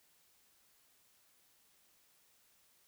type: silence
effects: white hiss -70 dBFS RMS until 2.87 s